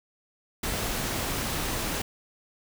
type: noise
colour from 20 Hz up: pink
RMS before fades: -30 dBFS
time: 0.63-2.02 s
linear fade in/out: 5 ms
effects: none